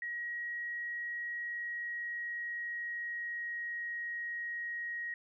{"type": "tone with pitch glide", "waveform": "sine", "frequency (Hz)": [1900, 1888], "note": ["A#6", "A#6"], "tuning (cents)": [33, 22], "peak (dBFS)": -36, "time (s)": [0.02, 5.14], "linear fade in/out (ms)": 2, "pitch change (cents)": -11, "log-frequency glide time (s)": [1.32, 3.96], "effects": []}